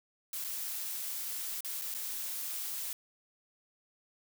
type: noise with dropouts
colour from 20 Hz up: blue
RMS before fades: -38 dBFS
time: 0.33-2.93 s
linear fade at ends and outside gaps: 1 ms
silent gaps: 0.441-0.446 / 1.606-1.647 / 1.814-1.819 / 1.941-1.948 s
effects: none